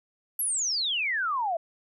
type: exponential sweep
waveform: sine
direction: down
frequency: 11880 to 640 Hz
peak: -25 dBFS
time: 0.39-1.57 s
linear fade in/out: 5 ms
effects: none